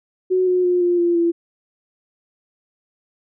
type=tone with pitch steps; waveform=sine; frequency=370 / 363.6 / 357.4 / 351.3 / 345.2 / 339.3 Hz; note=F#4 / F#4 / F4 / F4 / F4 / F4; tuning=0 / -30 / +40 / +10 / -20 / -50 cents; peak=-14 dBFS; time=0.3-1.32 s; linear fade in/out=20 ms; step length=170 ms; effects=none